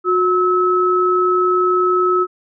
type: tone pair together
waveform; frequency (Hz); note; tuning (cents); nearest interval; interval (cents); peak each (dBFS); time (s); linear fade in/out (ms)
sine; 363.6 / 1294.5; F#4 / E6; -30 / -32; octave + minor seventh; 2198; -15; 0.04-2.27; 50
effects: none